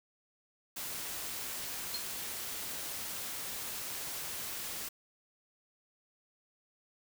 white noise, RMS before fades -40 dBFS, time 0.76-4.89 s, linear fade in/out 10 ms
sine tone with exponential decay, 4214 Hz, C8, 12 cents sharp, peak -32 dBFS, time 1.94-2.06 s, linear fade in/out 5 ms, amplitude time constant 25 ms
effects none

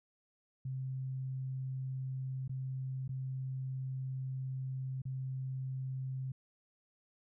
sine tone with dropouts, 131.4 Hz, C3, 8 cents sharp, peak -36 dBFS, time 0.65-6.32 s, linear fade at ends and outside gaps 5 ms, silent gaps 2.479-2.494 / 3.079-3.091 / 5.019-5.053 s, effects none

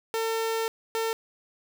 sawtooth tone bursts at uneven times, 450 Hz, A4, 39 cents sharp, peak -22 dBFS, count 2, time 0.14-0.68 / 0.95-1.13 s, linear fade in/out 0 ms, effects none

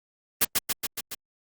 white noise with echo, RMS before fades -19 dBFS, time 0.41-0.45 s, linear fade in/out 10 ms, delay 140 ms, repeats 5, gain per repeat -3 dB, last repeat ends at 1.15 s, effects Opus 32 kbps

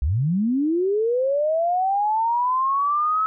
sine linear sweep, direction up, 58.9 to 1300 Hz, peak -18 dBFS, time 0.02-3.26 s, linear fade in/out 0 ms, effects none

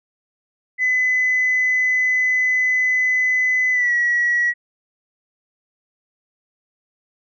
sine tone with pitch glide, 2013 to 1922.1 Hz, B6 to B6, +33 to -47 cents, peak -14 dBFS, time 0.78-4.54 s, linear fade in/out 50 ms, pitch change -80 cents, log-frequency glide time 3.72-3.93 s, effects tanh soft clip ceiling -11 dBFS

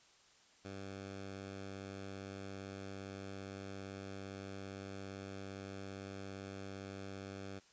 10% pulse tone, 97.6 Hz, G2, 7 cents flat, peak -37 dBFS, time 0.64-7.6 s, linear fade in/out 20 ms, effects white hiss -66 dBFS RMS until 7.72 s + resampled to 16000 Hz

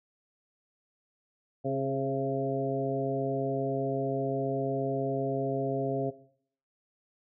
harmonic tone with a mistuned harmonic, 135 Hz, C#3, 45 cents flat, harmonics 1 / 2 / 3 / 4 / 5, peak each -34 / -34 / -34 / -34 / -34 dBFS, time 1.64-6.11 s, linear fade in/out 20 ms, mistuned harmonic 3, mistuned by +24 cents, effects noise-tail reverb RT60 0.6 s tail -17 dB re dry

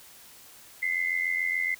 sine tone pair together, 2025 / 2112 Hz, B6 / C7, +43 / +16 cents, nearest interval minor second, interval 73 cents, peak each -28 dBFS, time 0.82-1.75 s, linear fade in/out 10 ms, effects white hiss -51 dBFS RMS until 1.79 s

